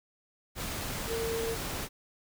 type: tone in noise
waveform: sine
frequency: 455.5 Hz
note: A#4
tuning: 40 cents flat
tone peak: -31 dBFS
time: 1.07-1.57 s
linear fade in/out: 50 ms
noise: pink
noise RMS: -36 dBFS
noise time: 0.55-1.89 s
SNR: +2 dB
effects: none